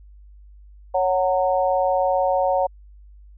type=chord; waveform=sine; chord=F# major; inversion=second; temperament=equal with one note detuned; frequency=554.4 / 740 / 919 Hz; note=C#5 / F#5 / A#5; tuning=0 / 0 / -25 cents; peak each=-20 / -21 / -25 dBFS; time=0.94-2.67 s; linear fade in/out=10 ms; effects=added 50 Hz sine -43 dBFS peak until 3.37 s